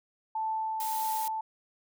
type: tone with tremolo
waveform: sine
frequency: 880 Hz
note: A5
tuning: in tune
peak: -28 dBFS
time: 0.35-1.41 s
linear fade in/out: 5 ms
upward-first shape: triangle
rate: 1.7 Hz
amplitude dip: 25%
type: noise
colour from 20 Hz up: blue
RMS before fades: -38 dBFS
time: 0.8-1.28 s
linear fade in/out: 2 ms
effects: none